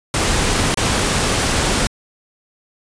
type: noise with dropouts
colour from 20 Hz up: pink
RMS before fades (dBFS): -17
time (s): 0.14-1.87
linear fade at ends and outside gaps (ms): 1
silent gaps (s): 0.744-0.773
effects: resampled to 22050 Hz